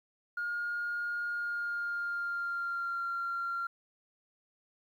sine tone with pitch glide, 1423 to 1380.1 Hz, F6 to F6, +32 to -21 cents, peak -31 dBFS, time 0.37-3.67 s, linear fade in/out 5 ms, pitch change -53 cents, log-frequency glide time 1.29-3.03 s, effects tanh soft clip ceiling -28 dBFS + 11-bit

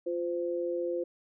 sine tone pair together, 349.2 / 515.6 Hz, F4 / C5, 0 / -26 cents, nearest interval perfect fifth, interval 674 cents, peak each -32 / -32 dBFS, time 0.06-1.04 s, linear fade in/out 10 ms, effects none

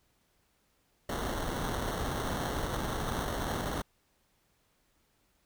pink noise with sample-and-hold, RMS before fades -34 dBFS, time 1.09-3.82 s, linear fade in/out 5 ms, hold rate 2450 Hz, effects pink hiss -72 dBFS RMS until 5.45 s

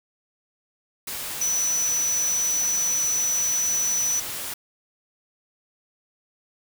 sine tone in noise, 5950 Hz, F#8, 9 cents sharp, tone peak -21 dBFS, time 1.41-4.2 s, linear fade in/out 5 ms, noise white, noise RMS -32 dBFS, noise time 1.07-4.54 s, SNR +8 dB, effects none

